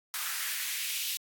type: noise with high-pass filter sweep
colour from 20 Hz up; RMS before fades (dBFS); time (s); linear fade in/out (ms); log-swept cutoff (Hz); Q
white; -34; 0.14-1.17; 0; 1300 to 3100; 2
effects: AAC 64 kbps